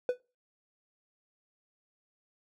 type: tone with exponential decay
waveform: triangle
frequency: 496.6 Hz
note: B4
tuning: 9 cents sharp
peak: -20 dBFS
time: 0.09-0.2 s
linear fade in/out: 1 ms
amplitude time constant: 22 ms
effects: noise-tail reverb RT60 0.3 s tail -22 dB re dry